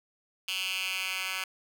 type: tone with high-pass filter sweep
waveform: 10% pulse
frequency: 188.2 Hz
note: F#3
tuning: 30 cents sharp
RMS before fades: -33 dBFS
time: 0.48-1.44 s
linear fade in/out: 2 ms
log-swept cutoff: 2900 to 1900 Hz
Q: 3.3
effects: none